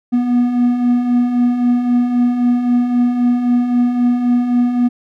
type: beating tone pair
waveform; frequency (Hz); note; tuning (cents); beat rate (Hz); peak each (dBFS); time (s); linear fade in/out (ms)
triangle; 240.6 / 244.4; B3 / B3; -45 / -18; 3.8; -19 / -10; 0.12-4.89; 20
effects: none